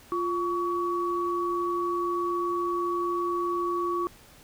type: tone pair together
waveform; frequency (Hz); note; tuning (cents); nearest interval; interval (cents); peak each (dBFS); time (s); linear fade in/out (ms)
sine; 349.2 / 1128; F4 / C#6; 0 / +30; octave + minor sixth; 2030; -28; 0.12-4.07; 0
effects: pink hiss -53 dBFS RMS until 4.43 s